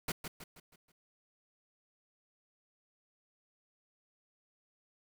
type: noise with echo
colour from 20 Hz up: pink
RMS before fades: -35 dBFS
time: 0.08-0.12 s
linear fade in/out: 5 ms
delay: 160 ms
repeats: 5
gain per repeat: -7 dB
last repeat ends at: 0.92 s
effects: none